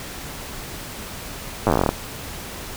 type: slowing click train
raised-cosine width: 1 ms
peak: -3 dBFS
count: 14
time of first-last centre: 1.67-1.891 s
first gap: 9 ms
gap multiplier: 1.1
effects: pink hiss -34 dBFS RMS until 2.76 s